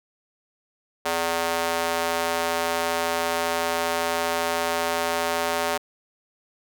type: tone with high-pass filter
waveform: square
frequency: 83.7 Hz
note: E2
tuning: 27 cents sharp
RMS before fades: -25 dBFS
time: 1.05-5.78 s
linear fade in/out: 10 ms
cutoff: 610 Hz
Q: 1.2
effects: none